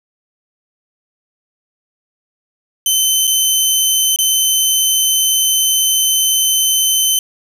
15% pulse tone with dropouts, 3069 Hz, G7, 37 cents flat, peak -4 dBFS, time 2.86-7.19 s, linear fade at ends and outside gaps 2 ms, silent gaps 3.271-3.275 / 4.161-4.187 s, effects none

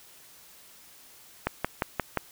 click train, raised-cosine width 0.5 ms, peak -10 dBFS, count 5, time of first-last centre 1.47-2.173 s, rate 5.69 Hz, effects white hiss -53 dBFS RMS until 2.31 s

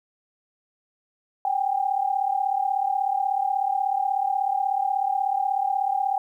sine tone pair together, 768.6 / 805 Hz, G5 / G5, -34 / +46 cents, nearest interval minor second, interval 80 cents, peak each -24 / -24 dBFS, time 1.45-6.18 s, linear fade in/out 2 ms, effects 10-bit

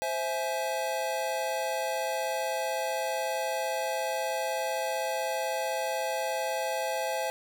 square chord, C augmented, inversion none, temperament equal with one note detuned, 523.3 / 659.3 / 840.3 Hz, C5 / E5 / G#5, 0 / 0 / +20 cents, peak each -34 dBFS, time 0.02-7.3 s, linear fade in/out 0 ms, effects none

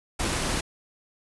pink noise, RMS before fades -27 dBFS, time 0.19-0.61 s, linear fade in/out 10 ms, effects resampled to 24000 Hz

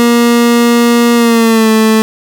30% pulse tone with pitch glide, 236.8 to 219.7 Hz, A#3 to A3, +27 to -2 cents, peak -3 dBFS, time 0-2.02 s, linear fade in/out 0 ms, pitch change -129 cents, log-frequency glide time 1.15-1.7 s, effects none

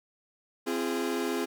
40% pulse chord, F minor, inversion second, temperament equal with one note detuned, 261.6 / 340.9 / 415.3 Hz, C4 / F4 / Ab4, 0 / -42 / 0 cents, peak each -32 dBFS, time 0.66-1.46 s, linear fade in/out 20 ms, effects none

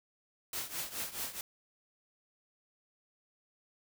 white noise with tremolo, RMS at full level -36 dBFS, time 0.53-1.41 s, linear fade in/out 2 ms, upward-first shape triangle, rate 4.7 Hz, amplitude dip 85%, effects none

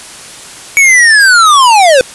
square linear sweep, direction down, 2265 to 493.1 Hz, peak -3 dBFS, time 0.77-2.01 s, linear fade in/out 0 ms, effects white hiss -29 dBFS RMS until 2.14 s + resampled to 24000 Hz

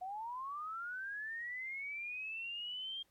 sine linear sweep, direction up, 719 to 3217 Hz, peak -40 dBFS, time 0.01-3.03 s, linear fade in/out 10 ms, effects pink hiss -75 dBFS RMS until 3.1 s + AAC 64 kbps

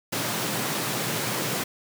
pink high-pass noise, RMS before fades -28 dBFS, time 0.12-1.64 s, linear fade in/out 10 ms, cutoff 110 Hz, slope 96 dB/octave, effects none

